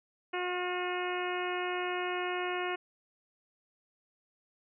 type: harmonic tone with a mistuned harmonic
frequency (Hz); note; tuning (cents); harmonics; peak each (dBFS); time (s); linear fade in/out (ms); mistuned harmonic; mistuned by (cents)
360.3; F#4; -46; 1 / 2 / 3 / 4 / 5 / 6 / 7 / 8; -35 / -38 / -40 / -41 / -42 / -43 / -43 / -44; 0.33-2.76; 10; 4; -17
effects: none